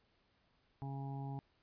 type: harmonic tone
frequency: 137.3 Hz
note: C#3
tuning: 16 cents flat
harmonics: 1 / 2 / 3 / 5 / 6 / 7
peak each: -41 / -49 / -56 / -57 / -50 / -60 dBFS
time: 0.82-1.39 s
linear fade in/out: 0 ms
effects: pink hiss -75 dBFS RMS until 1.62 s + resampled to 11025 Hz